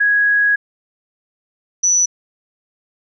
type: tone pair in turn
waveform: sine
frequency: 1661.2 / 5939 Hz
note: G#6 / F#8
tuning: 0 / +6 cents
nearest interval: octave + minor seventh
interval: 2206 cents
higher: second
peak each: -11 / -11 dBFS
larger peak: neither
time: 0-0.56 / 1.83-2.06 s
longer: first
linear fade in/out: 10 ms
effects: none